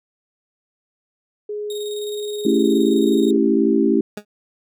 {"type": "tone", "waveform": "sine", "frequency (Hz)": 417.6, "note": "G#4", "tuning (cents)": 10, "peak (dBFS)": -24, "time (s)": [1.49, 3.37], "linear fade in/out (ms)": 5}
{"type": "tone with tremolo", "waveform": "sawtooth", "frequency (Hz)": 3729, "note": "A#7", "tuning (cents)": 0, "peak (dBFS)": -28, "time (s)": [1.7, 3.31], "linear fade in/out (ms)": 2, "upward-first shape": "square", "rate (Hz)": 19, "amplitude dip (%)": 45}
{"type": "chord", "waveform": "sine", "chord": "A dominant seventh", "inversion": "none", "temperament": "equal", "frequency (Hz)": [220, 277.2, 329.6, 392], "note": ["A3", "C#4", "E4", "G4"], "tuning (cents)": [0, 0, 0, 0], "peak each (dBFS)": -19, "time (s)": [2.45, 4.01], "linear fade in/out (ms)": 5}
{"type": "tone with exponential decay", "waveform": "20% pulse", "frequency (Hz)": 207.7, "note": "G#3", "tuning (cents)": 0, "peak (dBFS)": -20, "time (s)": [4.17, 4.25], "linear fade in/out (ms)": 5, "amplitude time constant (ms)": 16}
{"effects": []}